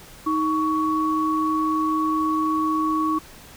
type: tone pair together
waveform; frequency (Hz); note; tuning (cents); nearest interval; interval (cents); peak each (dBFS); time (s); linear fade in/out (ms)
sine; 314 / 1119; D#4 / C#6; +16 / +16; octave + minor seventh; 2200; -22; 0.26-3.19; 10
effects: pink hiss -45 dBFS RMS until 3.56 s